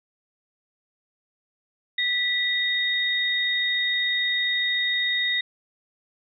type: tone pair together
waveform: sine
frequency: 1963 / 3716 Hz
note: B6 / A#7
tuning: -11 / -6 cents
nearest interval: major seventh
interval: 1105 cents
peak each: -24 dBFS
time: 1.98-5.41 s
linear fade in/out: 5 ms
effects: none